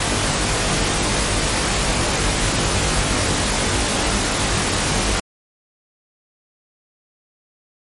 pink noise with comb filter, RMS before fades -19 dBFS, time 0-5.2 s, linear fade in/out 5 ms, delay 20 ms, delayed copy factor +0.75, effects MP3 48 kbps

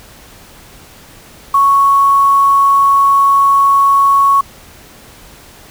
sine tone with quantisation, 1108.7 Hz, C#6, in tune, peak -6 dBFS, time 1.54-4.41 s, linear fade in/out 5 ms, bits 5, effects pink hiss -39 dBFS RMS until 5.7 s

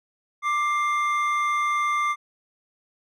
triangle tone pair together, 1180 / 2103 Hz, D6 / C7, +8 / +8 cents, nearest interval minor seventh, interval 1000 cents, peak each -20 / -26 dBFS, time 0.42-2.16 s, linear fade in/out 50 ms, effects none

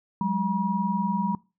sine tone cluster, 183.3 / 203.5 / 961 Hz, F#3 / G#3 / B5, -16 / -35 / -48 cents, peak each -27 dBFS, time 0.21-1.35 s, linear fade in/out 2 ms, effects noise-tail reverb RT60 0.3 s tail -23 dB re dry

